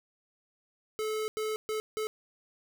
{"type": "tone bursts at uneven times", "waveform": "square", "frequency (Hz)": 432.9, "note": "A4", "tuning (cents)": -28, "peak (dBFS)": -31, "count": 4, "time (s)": [[0.99, 1.28], [1.37, 1.56], [1.69, 1.8], [1.97, 2.07]], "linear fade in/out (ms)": 0, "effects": []}